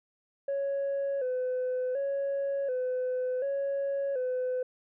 sine tone with vibrato, 530 Hz, C5, 22 cents sharp, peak -26 dBFS, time 0.48-4.63 s, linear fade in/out 5 ms, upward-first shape square, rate 0.68 Hz, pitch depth 80 cents each way, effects tanh soft clip ceiling -26 dBFS

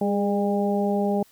harmonic tone with a mistuned harmonic, 201.4 Hz, G3, 47 cents sharp, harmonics 1 / 2 / 3 / 4, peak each -23 / -26 / -28 / -29 dBFS, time 0.01-1.23 s, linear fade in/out 5 ms, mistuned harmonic 2, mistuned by +29 cents, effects white hiss -57 dBFS RMS until 1.31 s

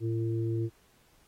harmonic tone, 113.4 Hz, A#2, 47 cents flat, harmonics 1 / 3 / 4, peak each -29 / -32 / -44 dBFS, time 0-0.7 s, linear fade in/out 50 ms, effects pink hiss -65 dBFS RMS until 1.27 s + AAC 48 kbps

